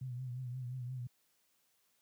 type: tone with vibrato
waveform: sine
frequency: 125.9 Hz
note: B2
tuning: 34 cents sharp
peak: -38 dBFS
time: 0.01-1.07 s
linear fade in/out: 5 ms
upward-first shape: triangle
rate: 5.7 Hz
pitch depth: 79 cents each way
effects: white hiss -75 dBFS RMS until 2.01 s + high-pass 80 Hz 12 dB/octave